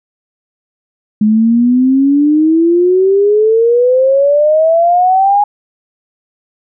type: exponential sweep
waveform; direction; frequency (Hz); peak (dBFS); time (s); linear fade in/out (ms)
sine; up; 209.9 to 830.6; -6; 1.21-5.44; 5
effects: none